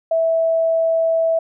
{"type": "tone", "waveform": "sine", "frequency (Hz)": 655, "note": "E5", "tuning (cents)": -11, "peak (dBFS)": -14, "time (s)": [0.11, 1.39], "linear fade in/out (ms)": 5, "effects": []}